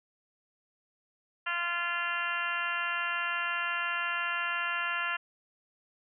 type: harmonic tone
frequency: 345.7 Hz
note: F4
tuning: 18 cents flat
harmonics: 2 / 3 / 4 / 5 / 6 / 7 / 8 / 9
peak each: -44 / -38 / -34 / -35 / -41 / -43 / -36 / -45 dBFS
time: 1.46-5.17 s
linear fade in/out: 10 ms
effects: none